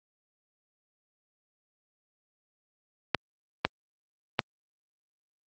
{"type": "clicks", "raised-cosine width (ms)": 0.3, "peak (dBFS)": -6, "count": 3, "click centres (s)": [3.147, 3.65, 4.392], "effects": ["high-pass 80 Hz 12 dB/octave", "Opus 48 kbps"]}